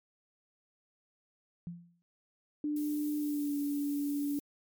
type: tone with exponential decay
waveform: sine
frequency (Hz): 172.2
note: F3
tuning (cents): -24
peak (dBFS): -35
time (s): 1.67-2.02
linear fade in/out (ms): 0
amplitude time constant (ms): 75
type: tone with pitch glide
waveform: sine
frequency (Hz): 297.4 to 287.6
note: D4 to D4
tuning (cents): +22 to -36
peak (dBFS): -30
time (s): 2.64-4.39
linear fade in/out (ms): 2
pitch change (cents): -58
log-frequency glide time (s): 3.18-3.56
type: noise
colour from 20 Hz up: violet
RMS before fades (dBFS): -47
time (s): 2.76-4.4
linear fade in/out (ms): 5
effects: MP3 96 kbps